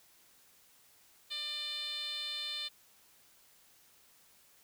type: tone with band-pass filter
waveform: 10% pulse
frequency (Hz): 597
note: D5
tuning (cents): +28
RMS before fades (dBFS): -39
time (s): 1.3-2.69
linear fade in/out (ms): 20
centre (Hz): 3900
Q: 6.2
effects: white hiss -64 dBFS RMS until 4.63 s